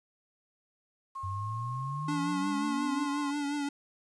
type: tone with pitch glide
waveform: sine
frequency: 1077 to 1052.4 Hz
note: C6 to C6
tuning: +50 to +10 cents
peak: -36 dBFS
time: 1.15-3.31 s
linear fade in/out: 10 ms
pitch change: -40 cents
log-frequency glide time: 2.7-2.92 s
type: exponential sweep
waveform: sine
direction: up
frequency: 92.5 to 280.1 Hz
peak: -34 dBFS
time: 1.23-3.06 s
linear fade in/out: 10 ms
type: tone with vibrato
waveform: square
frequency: 287.8 Hz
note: D4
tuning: 35 cents flat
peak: -31 dBFS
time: 2.08-3.69 s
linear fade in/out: 5 ms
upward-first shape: triangle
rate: 5.6 Hz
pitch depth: 45 cents each way
effects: resampled to 22050 Hz + 10-bit